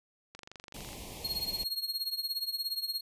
click train, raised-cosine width 0.2 ms, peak -29 dBFS, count 15, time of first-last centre 0.35-0.931 s, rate 24.1 Hz
pink band-stop noise, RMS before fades -44 dBFS, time 0.74-1.64 s, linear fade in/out 5 ms, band 1000 to 2100 Hz, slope 48 dB/octave
45% pulse tone with tremolo, 4279 Hz, C8, 38 cents sharp, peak -28 dBFS, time 1.24-3.01 s, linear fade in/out 10 ms, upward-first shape triangle, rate 17 Hz, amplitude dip 90%
effects resampled to 32000 Hz

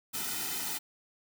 white noise with comb filter, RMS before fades -35 dBFS, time 0.13-0.79 s, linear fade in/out 20 ms, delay 1.8 ms, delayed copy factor -0.95, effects none

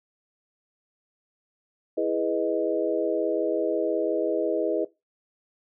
sine chord, E major seventh, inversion none, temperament equal, 329.6 / 415.3 / 493.9 / 622.3 Hz, E4 / G#4 / B4 / D#5, 0 / 0 / 0 / 0 cents, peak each -28 dBFS, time 1.97-4.85 s, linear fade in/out 10 ms, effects noise-tail reverb RT60 0.2 s tail -18 dB re dry

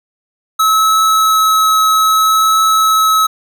square tone with vibrato, 1292 Hz, E6, 35 cents flat, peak -9 dBFS, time 0.59-3.27 s, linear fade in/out 10 ms, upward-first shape triangle, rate 0.61 Hz, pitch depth 9 cents each way, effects none

